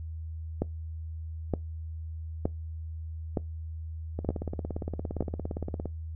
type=two click trains; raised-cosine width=2 ms; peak=-20 / -13 dBFS; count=30 / 6; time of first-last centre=4.19-5.857 / 0.62-5.207 s; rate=17.4 / 1.09 Hz; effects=noise-tail reverb RT60 0.2 s tail -23 dB re dry + added 80 Hz sine -35 dBFS peak until 6.15 s